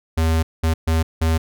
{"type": "tone bursts at uneven times", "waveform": "square", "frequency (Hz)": 80.9, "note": "E2", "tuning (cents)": -32, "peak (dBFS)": -16, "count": 4, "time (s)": [[0.17, 0.43], [0.63, 0.74], [0.87, 1.03], [1.21, 1.38]], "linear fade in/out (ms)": 10, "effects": []}